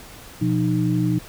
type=tone cluster; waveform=sine; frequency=122.9 / 174.9 / 307.8 Hz; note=B2 / F3 / D#4; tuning=-8 / +3 / -19 cents; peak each=-22 dBFS; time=0.41-1.19 s; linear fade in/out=10 ms; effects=pink hiss -42 dBFS RMS until 1.28 s